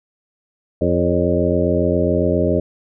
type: harmonic tone with a mistuned harmonic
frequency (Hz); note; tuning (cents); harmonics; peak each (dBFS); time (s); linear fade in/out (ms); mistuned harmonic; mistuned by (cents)
87.31; F2; 0; 1 / 2 / 3 / 4 / 5 / 6 / 7; -22 / -22 / -22 / -22 / -22 / -22 / -22; 0.81-2.6; 5; 6; +56
effects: none